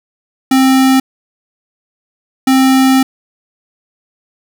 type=tone bursts at uneven times; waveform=square; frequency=263.8 Hz; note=C4; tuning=14 cents sharp; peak=-7 dBFS; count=2; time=0.51-1 / 2.47-3.03 s; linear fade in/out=5 ms; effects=none